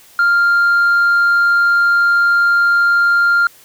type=tone; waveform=sine; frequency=1396.9 Hz; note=F6; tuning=in tune; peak=-7 dBFS; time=0.19-3.47 s; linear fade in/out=2 ms; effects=tanh soft clip ceiling -8 dBFS + white hiss -45 dBFS RMS until 3.64 s